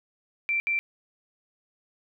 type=tone bursts at uneven times; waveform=sine; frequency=2349 Hz; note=D7; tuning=in tune; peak=-23 dBFS; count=2; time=0.49-0.6 / 0.67-0.79 s; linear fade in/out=0 ms; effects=none